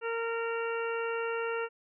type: harmonic tone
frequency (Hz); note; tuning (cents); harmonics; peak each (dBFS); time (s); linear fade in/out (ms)
460.4; A#4; -22; 1 / 2 / 3 / 4 / 5 / 6; -32 / -40 / -37 / -44 / -46 / -42; 0.01-1.69; 50
effects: none